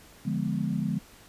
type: chord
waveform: sine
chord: D diminished seventh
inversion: none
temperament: equal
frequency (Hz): 146.83 / 174.61 / 207.7 / 246.9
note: D3 / F3 / Ab3 / Cb4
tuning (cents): 0 / 0 / 0 / 0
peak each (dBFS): -32 / -31 / -30 / -34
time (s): 0.25-0.99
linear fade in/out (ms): 10
effects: pink hiss -53 dBFS RMS until 1.28 s + resampled to 32000 Hz